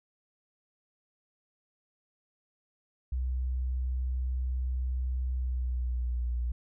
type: tone with pitch glide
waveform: sine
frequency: 63.4 to 60.12 Hz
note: B1 to B1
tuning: +46 to -46 cents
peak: -28 dBFS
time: 3.12-6.52 s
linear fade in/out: 5 ms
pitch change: -92 cents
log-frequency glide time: 5.34-6.26 s
effects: none